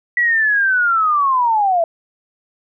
sine linear sweep, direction down, 1955 to 650 Hz, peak -12 dBFS, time 0.17-1.84 s, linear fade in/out 2 ms, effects none

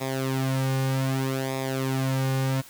sawtooth tone with flanger, 132.9 Hz, C3, 27 cents sharp, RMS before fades -26 dBFS, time 0-2.62 s, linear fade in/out 20 ms, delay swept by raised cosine 0.67 to 3.07 ms, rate 0.64 Hz, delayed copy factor -0.75, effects white hiss -48 dBFS RMS until 2.69 s

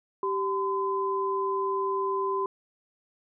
sine tone pair together, 389.3 / 1018.5 Hz, G4 / C6, -12 / -47 cents, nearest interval octave + perfect fourth, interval 1665 cents, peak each -28 dBFS, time 0.23-2.46 s, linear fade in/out 2 ms, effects none

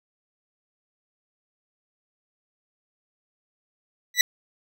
20% pulse tone with exponential growth, 1966 Hz, B6, 8 cents flat, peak -5 dBFS, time 4.14-4.21 s, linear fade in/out 2 ms, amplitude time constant 15 ms, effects none

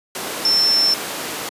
sine tone in noise, 5360 Hz, E8, 28 cents sharp, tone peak -13 dBFS, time 0.45-0.94 s, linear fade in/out 2 ms, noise pink, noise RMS -25 dBFS, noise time 0.15-1.49 s, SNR +9 dB, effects high-pass 300 Hz 12 dB/octave + resampled to 32000 Hz

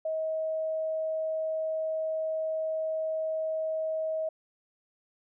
sine tone, 635 Hz, D#5, 35 cents sharp, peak -28 dBFS, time 0.05-4.29 s, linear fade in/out 5 ms, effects none

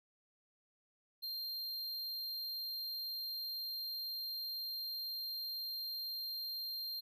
square tone, 4186 Hz, C8, in tune, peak -40 dBFS, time 1.22-7.01 s, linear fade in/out 20 ms, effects none

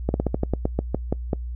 slowing click train, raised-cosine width 2 ms, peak -8 dBFS, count 12, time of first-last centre 0.09-1.332 s, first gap 51 ms, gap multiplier 1.15, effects noise-tail reverb RT60 0.1 s tail -25 dB re dry + added 60 Hz sine -28 dBFS peak until 1.55 s

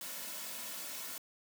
white noise with comb filter, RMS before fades -43 dBFS, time 0.01-1.18 s, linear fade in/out 2 ms, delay 2.5 ms, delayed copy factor -0.5, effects high-pass 200 Hz 12 dB/octave

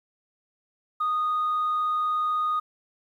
sine tone, 1237 Hz, D#6, 10 cents flat, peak -21 dBFS, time 1-2.6 s, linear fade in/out 10 ms, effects tanh soft clip ceiling -20 dBFS + 10-bit

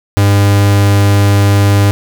45% pulse tone, 100.8 Hz, G2, 49 cents sharp, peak -6 dBFS, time 0.17-1.91 s, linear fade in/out 0 ms, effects none

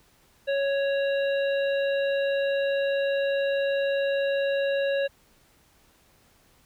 harmonic tone, 554.4 Hz, C#5, in tune, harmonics 1 / 3 / 5 / 7, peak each -23 / -33 / -37 / -40 dBFS, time 0.47-5.08 s, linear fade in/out 20 ms, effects pink hiss -61 dBFS RMS until 6.65 s

